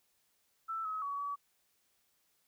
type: tone with pitch steps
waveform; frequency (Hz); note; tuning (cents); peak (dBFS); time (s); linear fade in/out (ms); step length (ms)
sine; 1326 / 1278 / 1130 / 1140; E6 / D#6 / C#6 / C#6; +10 / +46 / +33 / +48; -35; 0.68-1.36; 20; 170
effects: white hiss -75 dBFS RMS until 2.47 s